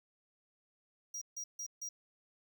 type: tone bursts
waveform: square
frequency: 5730 Hz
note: F8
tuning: 44 cents sharp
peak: -40 dBFS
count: 4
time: 1.14-1.89 s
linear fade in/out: 5 ms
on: 75 ms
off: 150 ms
effects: none